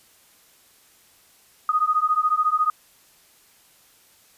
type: beating tone pair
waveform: sine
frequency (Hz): 1237 / 1251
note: D#6 / D#6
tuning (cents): -10 / +9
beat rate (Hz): 14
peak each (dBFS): -21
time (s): 1.69-2.7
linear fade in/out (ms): 2
effects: white hiss -56 dBFS RMS until 4.37 s + resampled to 32000 Hz